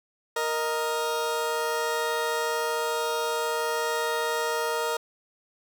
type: tone pair together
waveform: 20% pulse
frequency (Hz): 466.6 / 622.3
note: A#4 / D#5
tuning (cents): +2 / 0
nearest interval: perfect fourth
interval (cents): 498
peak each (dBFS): -22 / -26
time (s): 0.36-4.97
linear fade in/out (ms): 5
effects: none